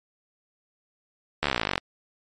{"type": "slowing click train", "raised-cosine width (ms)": 0.3, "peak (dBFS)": -7, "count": 21, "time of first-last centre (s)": [1.43, 1.779], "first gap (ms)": 13, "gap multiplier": 1.03, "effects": ["MP3 48 kbps"]}